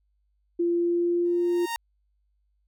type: tone with pitch glide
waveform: sine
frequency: 343.9 to 348.9 Hz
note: F4 to F4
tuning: -27 to -2 cents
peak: -21 dBFS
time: 0.59-1.66 s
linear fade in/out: 10 ms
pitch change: +25 cents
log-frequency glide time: 0.72-1.4 s
type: tone with exponential growth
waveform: sawtooth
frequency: 927 Hz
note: A#5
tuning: 10 cents flat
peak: -22 dBFS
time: 1.25-1.76 s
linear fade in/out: 0 ms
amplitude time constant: 110 ms
effects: added 50 Hz sine -67 dBFS peak until 2.67 s